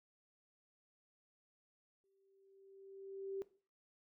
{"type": "tone with exponential growth", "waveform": "sine", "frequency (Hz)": 389.6, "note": "G4", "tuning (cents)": -11, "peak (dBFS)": -38, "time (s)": [2.04, 3.42], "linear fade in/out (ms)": 0, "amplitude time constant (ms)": 300, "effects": ["noise-tail reverb RT60 0.4 s tail -17 dB re dry"]}